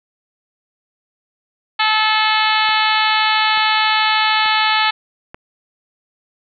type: harmonic tone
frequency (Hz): 433.7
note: A4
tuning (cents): -25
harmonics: 2 / 3 / 4 / 5 / 6 / 7 / 8 / 9 / 10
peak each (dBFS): -18 / -20 / -21 / -22 / -23 / -23 / -24 / -25 / -25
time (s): 1.79-4.91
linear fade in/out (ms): 10
type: click train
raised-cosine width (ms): 0.5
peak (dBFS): -18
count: 4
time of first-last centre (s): 2.69-5.345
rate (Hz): 1.13
effects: none